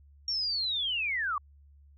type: linear sweep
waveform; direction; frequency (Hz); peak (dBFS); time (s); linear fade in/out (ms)
sine; down; 5588 to 1100; -28; 0.28-1.38; 2
effects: added 71 Hz sine -54 dBFS peak until 1.97 s